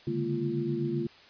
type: tone cluster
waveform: sine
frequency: 138.6 / 146.4 / 204.5 / 229.9 / 345.2 Hz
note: C#3 / D3 / G#3 / A#3 / F4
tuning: 0 / -5 / -26 / -24 / -20 cents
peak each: -36 / -34 / -39 / -34 / -31 dBFS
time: 0.07-1.07 s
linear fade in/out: 5 ms
effects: white hiss -54 dBFS RMS until 1.29 s + resampled to 11025 Hz